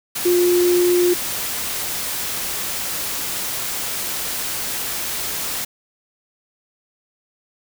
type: tone in noise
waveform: sine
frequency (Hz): 354.2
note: F4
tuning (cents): +24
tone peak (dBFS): -13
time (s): 0.25-1.14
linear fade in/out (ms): 10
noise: white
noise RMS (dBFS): -25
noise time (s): 0.15-5.65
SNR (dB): +9
effects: none